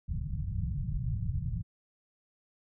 white low-pass noise, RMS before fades -33 dBFS, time 0.08-1.63 s, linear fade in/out 20 ms, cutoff 160 Hz, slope 48 dB/octave, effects none

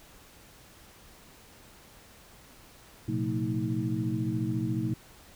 sine tone cluster, 115.4 / 129.5 / 179.2 / 224.3 / 317.8 Hz, A#2 / C3 / F3 / A3 / D#4, -17 / -17 / +45 / +34 / +37 cents, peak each -33 / -33 / -36 / -34 / -33 dBFS, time 3.08-4.94 s, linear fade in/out 5 ms, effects pink hiss -54 dBFS RMS until 5.35 s

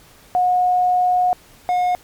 sine / triangle tone pair in turn, 725 / 720.8 Hz, F#5 / F#5, -35 / -45 cents, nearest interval unison, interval 10 cents, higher first, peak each -13 dBFS, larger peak neither, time 0.35-1.33 / 1.69-1.95 s, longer first, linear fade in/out 0 ms, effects pink hiss -48 dBFS RMS until 2.03 s + MP3 96 kbps

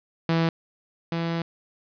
sawtooth tone pair in turn, 164.81 / 167.01 Hz, E3 / E3, 0 / +23 cents, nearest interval unison, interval 23 cents, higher second, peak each -16 / -21 dBFS, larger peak first, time 0.29-0.49 / 1.12-1.42 s, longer second, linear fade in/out 2 ms, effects resampled to 11025 Hz + 8-bit

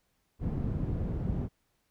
white low-pass noise, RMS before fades -32 dBFS, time 0.39-1.49 s, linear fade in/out 50 ms, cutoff 160 Hz, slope 12 dB/octave, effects pink hiss -75 dBFS RMS until 1.9 s

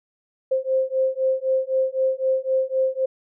sine beating tone pair, 523.3 / 527.2 Hz, C5 / C5, 0 / +13 cents, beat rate 3.9 Hz, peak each -22 dBFS, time 0.51-3.06 s, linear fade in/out 10 ms, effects none

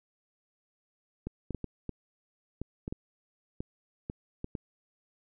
clicks, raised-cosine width 3 ms, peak -22 dBFS, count 12, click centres 1.27 / 1.507 / 1.547 / 1.643 / 1.893 / 2.616 / 2.879 / 2.925 / 3.605 / 4.099 / 4.444 / 4.552 s, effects none

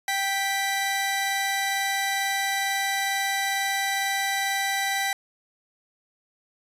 sawtooth tone pair together, 784 / 1971.1 Hz, G5 / B6, 0 / -4 cents, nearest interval octave + major third, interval 1596 cents, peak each -23 dBFS, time 0.08-5.13 s, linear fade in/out 2 ms, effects resampled to 32000 Hz

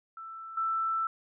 sine tone with level steps, 1328 Hz, E6, 12 cents sharp, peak -40 / -27 dBFS, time 0.17-1.07 s, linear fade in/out 2 ms, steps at 0.57 s, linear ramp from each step 5 ms, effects none

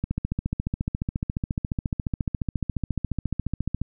click train, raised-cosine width 5 ms, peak -13 dBFS, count 55, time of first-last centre 0.04-3.816 s, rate 14.3 Hz, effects none

